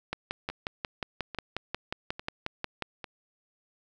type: two click trains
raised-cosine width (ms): 0.3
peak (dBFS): -22 / -15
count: 4 / 16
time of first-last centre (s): 0.5-3.042 / 0.13-2.823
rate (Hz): 1.18 / 5.57
effects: none